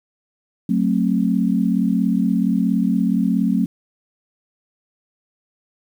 sine chord, F# diminished, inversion none, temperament just, 185 / 222 / 266.4 Hz, F#3 / A3 / C4, 0 / +16 / +31 cents, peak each -19 / -19 / -21 dBFS, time 0.69-3.66 s, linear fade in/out 5 ms, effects 8-bit

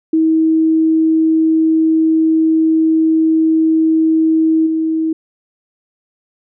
sine tone with level steps, 320 Hz, D#4, 49 cents sharp, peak -9 / -13 dBFS, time 0.13-5.13 s, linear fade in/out 5 ms, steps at 4.66 s, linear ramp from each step 10 ms, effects none

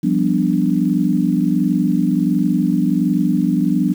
sine chord, G dominant seventh, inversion third, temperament equal, 174.61 / 196 / 246.9 / 293.7 Hz, F3 / G3 / B3 / D4, 0 / 0 / 0 / 0 cents, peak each -19 dBFS, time 0.03-3.94 s, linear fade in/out 10 ms, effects 7-bit

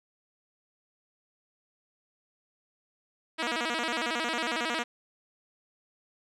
5% pulse tone with vibrato, 277.2 Hz, C#4, in tune, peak -17 dBFS, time 3.38-4.84 s, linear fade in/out 20 ms, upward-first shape square, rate 11 Hz, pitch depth 260 cents each way, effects low-pass 6000 Hz 12 dB/octave

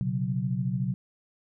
sine chord, B suspended second, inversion none, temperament equal with one note detuned, 123.47 / 137 / 185 Hz, B2 / C#3 / F#3, 0 / -20 / 0 cents, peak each -30 dBFS, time 0.01-0.94 s, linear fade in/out 0 ms, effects none

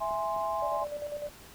sine chord, E augmented, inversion none, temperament equal, 659.3 / 830.6 / 1046.5 Hz, E5 / G#5 / B#5, 0 / 0 / 0 cents, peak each -33 dBFS, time 0-0.85 s, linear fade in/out 20 ms
clicks, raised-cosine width 2 ms, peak -36 dBFS, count 2, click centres 0.109 / 0.364 s
sine tone with tremolo, 587.3 Hz, D5, in tune, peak -32 dBFS, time 0.62-1.29 s, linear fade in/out 5 ms, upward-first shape square, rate 10 Hz, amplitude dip 55%
effects pink hiss -51 dBFS RMS until 1.54 s

